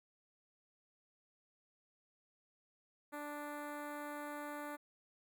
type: tone with notch filter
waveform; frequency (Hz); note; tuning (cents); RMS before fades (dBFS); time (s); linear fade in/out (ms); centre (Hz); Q
10% pulse; 293.7; D4; 0; -45; 3.12-4.77; 20; 5100; 0.51
effects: none